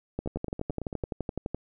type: two click trains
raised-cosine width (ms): 2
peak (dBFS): -17 / -21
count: 17 / 8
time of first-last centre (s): 0.19-1.546 / 0.26-1.04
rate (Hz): 11.8 / 8.98
effects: none